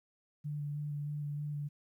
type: tone with vibrato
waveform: sine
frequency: 146.83 Hz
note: D3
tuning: in tune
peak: -35 dBFS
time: 0.44-1.69 s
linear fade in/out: 20 ms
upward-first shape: square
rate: 3.2 Hz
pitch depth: 13 cents each way
effects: 12-bit